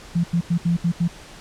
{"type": "tone bursts at uneven times", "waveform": "sine", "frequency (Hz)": 170.9, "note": "F3", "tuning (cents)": -37, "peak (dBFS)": -16, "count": 6, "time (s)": [[0.15, 0.24], [0.33, 0.41], [0.5, 0.58], [0.65, 0.77], [0.84, 0.92], [1, 1.08]], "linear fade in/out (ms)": 10, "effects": ["pink hiss -42 dBFS RMS until 1.4 s", "low-pass 8000 Hz 12 dB/octave"]}